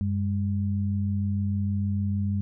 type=tone pair together; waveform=sine; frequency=95.7 / 202.2 Hz; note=G2 / G#3; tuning=-41 / -46 cents; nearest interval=octave + minor second; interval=1295 cents; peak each=-25 / -28 dBFS; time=0.01-2.41 s; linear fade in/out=0 ms; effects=none